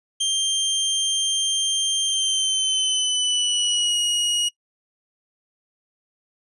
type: tone with pitch glide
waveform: sawtooth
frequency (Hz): 3170 to 2890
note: G7 to F#7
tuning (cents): +19 to -41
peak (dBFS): -16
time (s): 0.2-4.49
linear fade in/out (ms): 10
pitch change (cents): -160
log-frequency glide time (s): 2.05-3.98
effects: noise-tail reverb RT60 0.1 s tail -21 dB re dry + resampled to 24000 Hz